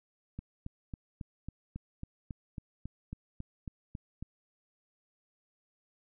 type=click train; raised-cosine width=5 ms; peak=-27 dBFS; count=15; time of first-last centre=0.39-4.226 s; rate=3.65 Hz; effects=none